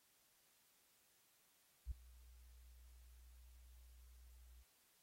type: tone with ADSR envelope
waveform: sine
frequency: 60.7 Hz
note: B1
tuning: 29 cents flat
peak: -38 dBFS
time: 1.86-4.64 s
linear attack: 53 ms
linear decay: 6 ms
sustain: -22 dB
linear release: 25 ms
effects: white hiss -75 dBFS RMS until 5.02 s + AAC 48 kbps